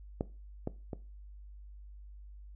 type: clicks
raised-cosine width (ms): 2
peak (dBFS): -18 / -20 / -24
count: 3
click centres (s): 0.209 / 0.674 / 0.932
effects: noise-tail reverb RT60 0.3 s tail -18 dB re dry + added 50 Hz sine -47 dBFS peak until 2.55 s

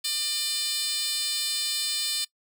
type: tone with high-pass filter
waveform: 10% pulse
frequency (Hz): 599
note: D5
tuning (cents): +34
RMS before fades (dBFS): -28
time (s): 0.04-2.25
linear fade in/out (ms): 10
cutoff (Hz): 4700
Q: 2.8
effects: noise-tail reverb RT60 0.1 s tail -21 dB re dry

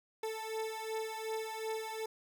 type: beating tone pair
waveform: 30% pulse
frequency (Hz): 440 / 442.7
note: A4 / A4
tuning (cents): 0 / +11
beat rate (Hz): 2.7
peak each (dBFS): -37 / -38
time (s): 0.23-2.06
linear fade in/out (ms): 5
effects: none

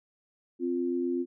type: tone pair together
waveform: sine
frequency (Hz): 261.2 / 349.2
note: C4 / F4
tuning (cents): -3 / 0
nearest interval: perfect fourth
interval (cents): 503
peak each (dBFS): -30 / -29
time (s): 0.59-1.26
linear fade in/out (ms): 50
effects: none

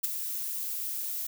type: noise with ADSR envelope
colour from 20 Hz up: violet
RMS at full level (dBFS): -25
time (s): 0.03-1.27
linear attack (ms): 16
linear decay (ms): 14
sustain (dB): -9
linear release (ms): 6
effects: none

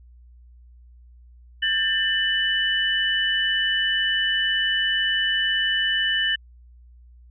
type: tone cluster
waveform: sine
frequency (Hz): 1605 / 1791 / 2981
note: G6 / A6 / F#7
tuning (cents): +40 / +30 / +12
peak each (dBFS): -31 / -23 / -22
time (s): 1.62-6.36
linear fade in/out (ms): 10
effects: added 60 Hz sine -46 dBFS peak until 7.3 s

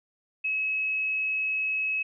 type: tone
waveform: sine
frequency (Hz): 2570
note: E7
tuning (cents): -45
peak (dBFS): -25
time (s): 0.44-2.03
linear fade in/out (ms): 10
effects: none

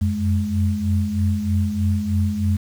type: tone cluster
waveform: sine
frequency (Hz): 89 / 92.2 / 209.5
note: F2 / F#2 / G#3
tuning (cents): +33 / -6 / +15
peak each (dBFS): -22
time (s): 0.01-2.57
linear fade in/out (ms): 10
effects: 7-bit

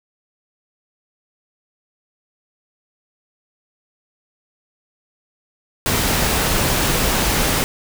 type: noise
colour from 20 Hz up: pink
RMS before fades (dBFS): -18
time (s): 5.86-7.64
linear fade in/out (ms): 0
effects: none

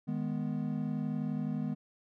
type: chord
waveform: triangle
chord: G# minor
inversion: second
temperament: equal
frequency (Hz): 155.56 / 207.7 / 246.9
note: D#3 / G#3 / B3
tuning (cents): 0 / 0 / 0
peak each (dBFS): -34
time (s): 0.07-1.75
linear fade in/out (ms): 20
effects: none

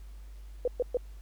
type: tone bursts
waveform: sine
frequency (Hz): 493.9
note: B4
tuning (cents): 0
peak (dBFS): -24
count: 3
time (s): 0.65-0.971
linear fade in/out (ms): 2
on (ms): 27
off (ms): 120
effects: added 50 Hz sine -43 dBFS peak until 1.21 s + pink hiss -63 dBFS RMS until 1.21 s

